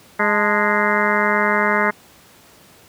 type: harmonic tone with a mistuned harmonic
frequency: 207.7 Hz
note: G#3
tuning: in tune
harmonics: 1 / 2 / 3 / 4 / 5 / 6 / 7 / 8 / 9 / 10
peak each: -24 / -24 / -24 / -24 / -24 / -24 / -24 / -24 / -24 / -24 dBFS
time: 0.19-1.91 s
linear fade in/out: 10 ms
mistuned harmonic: 4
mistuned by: +92 cents
effects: pink hiss -48 dBFS RMS until 2.88 s + high-pass 100 Hz 12 dB/octave